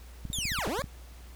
clicks, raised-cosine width 5 ms, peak -25 dBFS, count 9, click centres 0.253 / 0.302 / 0.387 / 0.454 / 0.519 / 0.588 / 0.675 / 0.792 / 0.842 s
20% pulse linear two-way sweep, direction down then up, 3729 to 190 to 592 Hz, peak -25 dBFS, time 0.33-0.82 s, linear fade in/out 0 ms, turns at 0.68 s
effects added 60 Hz sine -45 dBFS peak until 1.35 s + pink hiss -55 dBFS RMS until 1.35 s

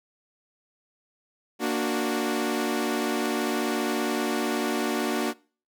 sawtooth chord, Bb augmented, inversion none, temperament equal with one note detuned, 233.1 / 293.7 / 368.7 Hz, Bb3 / D4 / F#4, 0 / 0 / -6 cents, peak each -25 dBFS, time 1.59-5.34 s, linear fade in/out 50 ms, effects noise-tail reverb RT60 0.4 s tail -23 dB re dry

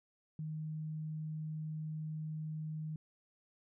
sine tone, 155.56 Hz, D#3, in tune, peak -38 dBFS, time 0.39-2.96 s, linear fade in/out 2 ms, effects none

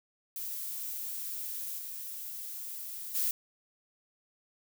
violet noise with level steps, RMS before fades -38 / -41 / -30 dBFS, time 0.36-3.31 s, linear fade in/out 2 ms, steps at 1.77 / 3.14 s, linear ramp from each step 20 ms, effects none

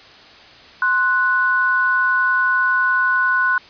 sine tone pair together, 1048.4 / 1480 Hz, C6 / F#6, +3 / 0 cents, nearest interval tritone, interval 597 cents, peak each -20 / -15 dBFS, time 0.82-3.58 s, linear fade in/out 2 ms, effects white hiss -43 dBFS RMS until 3.69 s + resampled to 11025 Hz

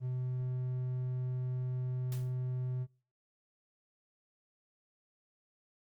triangle tone, 126.8 Hz, B2, 46 cents sharp, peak -31 dBFS, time 0-2.87 s, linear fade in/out 50 ms
white noise with exponential decay, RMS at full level -46 dBFS, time 2.12-2.35 s, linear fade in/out 1 ms, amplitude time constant 49 ms
effects noise-tail reverb RT60 0.4 s tail -25 dB re dry + Opus 24 kbps

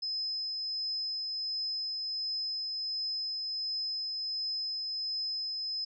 sine tone with tremolo, 5100 Hz, D#8, 42 cents sharp, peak -31 dBFS, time 0.02-5.85 s, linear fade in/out 10 ms, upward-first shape triangle, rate 1.4 Hz, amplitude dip 25%, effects none

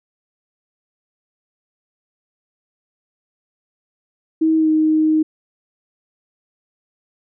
sine tone with pitch glide, 318.9 to 312.2 Hz, D#4 to D#4, +43 to +6 cents, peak -12 dBFS, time 4.41-5.23 s, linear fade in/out 10 ms, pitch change -37 cents, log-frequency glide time 4.57-4.69 s, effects none

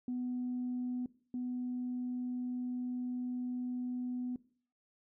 sine tone pair in turn, 248.6 / 248.6 Hz, B3 / B3, +12 / +12 cents, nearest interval unison, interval 0 cents, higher neither, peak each -33 / -34 dBFS, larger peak first, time 0.08-1.06 / 1.34-4.36 s, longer second, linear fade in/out 2 ms, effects noise-tail reverb RT60 0.5 s tail -20 dB re dry + tanh soft clip ceiling -30 dBFS

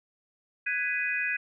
sine chord, G# minor seventh, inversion third, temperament just, 1495.1 / 1661.2 / 1993.5 / 2492 Hz, F#6 / G#6 / B6 / D#7, +18 / 0 / +16 / +2 cents, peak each -36 / -31 / -34 / -30 dBFS, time 0.66-1.37 s, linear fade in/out 10 ms, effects none

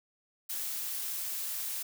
blue noise, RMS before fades -36 dBFS, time 0.49-1.83 s, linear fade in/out 10 ms, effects none

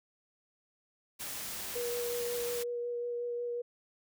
white noise, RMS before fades -40 dBFS, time 1.19-2.64 s, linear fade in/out 20 ms
sine tone with vibrato, 480 Hz, B4, 49 cents flat, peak -33 dBFS, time 1.75-3.62 s, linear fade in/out 10 ms, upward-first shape sine, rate 5.5 Hz, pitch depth 11 cents each way
effects none

